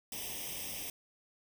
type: noise with comb filter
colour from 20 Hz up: white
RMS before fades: -41 dBFS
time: 0.12-0.9 s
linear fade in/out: 2 ms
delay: 0.35 ms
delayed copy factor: +0.9
effects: none